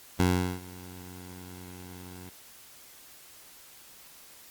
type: tone with ADSR envelope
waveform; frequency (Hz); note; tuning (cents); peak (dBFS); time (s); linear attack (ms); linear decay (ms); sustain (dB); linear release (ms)
15% pulse; 90.6; F#2; -36; -14; 0.19-2.3; 9; 400; -23; 14
effects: white hiss -52 dBFS RMS until 4.5 s + Opus 48 kbps